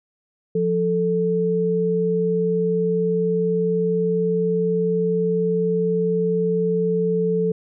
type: tone pair together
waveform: sine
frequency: 175.83 / 440 Hz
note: F3 / A4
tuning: +12 / 0 cents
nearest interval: octave + major third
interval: 1588 cents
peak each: -22 / -19 dBFS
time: 0.55-7.52 s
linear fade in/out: 5 ms
effects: none